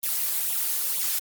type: noise with flanger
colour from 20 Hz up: blue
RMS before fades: -26 dBFS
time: 0.03-1.19 s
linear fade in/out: 5 ms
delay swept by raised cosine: 0.28 to 3.48 ms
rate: 2.1 Hz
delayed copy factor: +0.7
effects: Opus 24 kbps

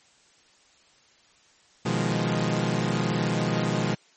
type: chord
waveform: sawtooth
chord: F half-diminished seventh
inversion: second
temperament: equal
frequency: 123.47 / 155.56 / 174.61 / 207.7 Hz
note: Cb3 / Eb3 / F3 / Ab3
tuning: 0 / 0 / 0 / 0 cents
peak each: -25 dBFS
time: 1.85-3.95 s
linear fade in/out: 10 ms
effects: white hiss -59 dBFS RMS until 4.16 s + MP3 32 kbps

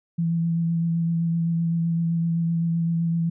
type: tone with vibrato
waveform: sine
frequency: 167 Hz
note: E3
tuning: 23 cents sharp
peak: -20 dBFS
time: 0.18-3.3 s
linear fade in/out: 10 ms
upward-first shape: sine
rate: 7.8 Hz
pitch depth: 16 cents each way
effects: none

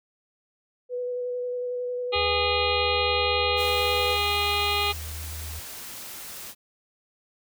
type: tone with vibrato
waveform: sine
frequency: 493.9 Hz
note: B4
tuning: in tune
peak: -27 dBFS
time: 0.89-4.18 s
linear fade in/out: 50 ms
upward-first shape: square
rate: 11 Hz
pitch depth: 9 cents each way
type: harmonic tone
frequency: 410.1 Hz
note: G#4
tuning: 22 cents flat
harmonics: 1 / 2 / 3 / 5 / 6 / 7 / 8 / 9 / 10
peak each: -32 / -30 / -30 / -35 / -29 / -32 / -32 / -33 / -32 dBFS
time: 2.12-4.93 s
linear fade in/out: 20 ms
type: tone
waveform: sine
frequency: 78.4 Hz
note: D#2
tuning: 14 cents sharp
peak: -34 dBFS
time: 2.15-5.6 s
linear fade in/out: 10 ms
type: noise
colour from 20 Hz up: white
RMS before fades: -39 dBFS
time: 3.56-6.55 s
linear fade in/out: 50 ms
effects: none

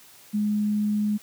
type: tone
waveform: sine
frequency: 209.4 Hz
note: G#3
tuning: 15 cents sharp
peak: -21 dBFS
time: 0.33-1.18 s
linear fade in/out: 20 ms
effects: white hiss -51 dBFS RMS until 1.22 s + high-pass 80 Hz 12 dB/octave

